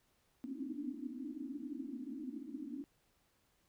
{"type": "band-pass noise", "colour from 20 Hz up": "pink", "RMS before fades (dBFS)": -44, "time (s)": [0.44, 2.84], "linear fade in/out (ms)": 0, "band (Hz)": [240, 310], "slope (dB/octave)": 96, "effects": ["pink hiss -75 dBFS RMS until 3.68 s"]}